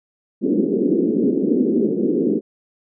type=band-pass noise; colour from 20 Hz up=pink; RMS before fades=-18 dBFS; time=0.41-2.41 s; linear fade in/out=50 ms; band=200 to 430 Hz; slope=48 dB/octave; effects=none